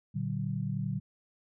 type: chord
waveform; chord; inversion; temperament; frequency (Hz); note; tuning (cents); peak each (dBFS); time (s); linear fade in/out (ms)
sine; Bb augmented; none; equal with one note detuned; 116.54 / 146.83 / 189.65; Bb2 / D3 / F#3; 0 / 0 / +43; -35 / -34 / -35; 0.14-1; 20
effects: none